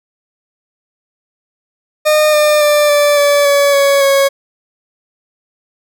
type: tone with pitch steps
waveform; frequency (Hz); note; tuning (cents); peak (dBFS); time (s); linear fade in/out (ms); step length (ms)
40% pulse; 610 / 601.3 / 592.6 / 584.1 / 575.8 / 567.5 / 559.4 / 551.4; D#5 / D5 / D5 / D5 / D5 / C#5 / C#5 / C#5; -34 / +41 / +15 / -10 / -34 / +41 / +16 / -9; -7; 2.05-4.29; 20; 280
effects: none